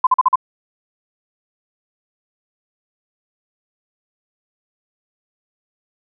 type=tone bursts; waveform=sine; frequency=1021 Hz; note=C6; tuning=43 cents flat; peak=-8 dBFS; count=5; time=0.04-0.357 s; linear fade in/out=5 ms; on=29 ms; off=43 ms; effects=none